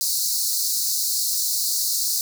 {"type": "high-pass noise", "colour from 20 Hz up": "pink", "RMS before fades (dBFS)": -23, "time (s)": [0.01, 2.21], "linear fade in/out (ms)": 0, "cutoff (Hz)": 4100, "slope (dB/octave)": 96, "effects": []}